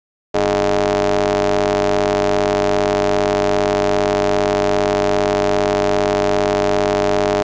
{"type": "ring-modulated tone", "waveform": "sawtooth", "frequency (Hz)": 97.5, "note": "G2", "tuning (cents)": -9, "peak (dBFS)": -7, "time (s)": [0.34, 7.43], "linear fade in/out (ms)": 10, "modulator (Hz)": 515, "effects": ["resampled to 16000 Hz", "8-bit"]}